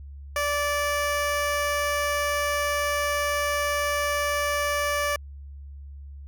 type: tone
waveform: 15% pulse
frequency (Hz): 582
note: D5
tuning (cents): -16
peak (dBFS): -17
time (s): 0.36-5.16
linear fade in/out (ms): 2
effects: added 70 Hz sine -38 dBFS peak until 6.27 s